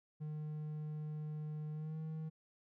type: tone with pitch glide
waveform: triangle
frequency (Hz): 152.5 to 157.88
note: D#3 to D#3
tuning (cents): -34 to +26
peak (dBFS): -38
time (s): 0.2-2.3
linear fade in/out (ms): 20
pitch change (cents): +60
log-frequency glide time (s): 1.72-1.97
effects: none